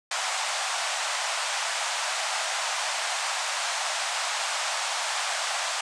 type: band-pass noise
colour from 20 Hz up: pink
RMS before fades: -29 dBFS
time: 0.11-5.81 s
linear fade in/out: 5 ms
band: 640 to 8900 Hz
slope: 48 dB/octave
effects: none